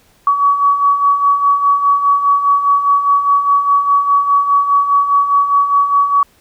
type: beating tone pair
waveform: sine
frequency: 1129 / 1133.9 Hz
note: C#6 / C#6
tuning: +31 / +39 cents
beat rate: 4.9 Hz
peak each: -17 / -10 dBFS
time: 0.27-6.23 s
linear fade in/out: 2 ms
effects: pink hiss -52 dBFS RMS until 6.4 s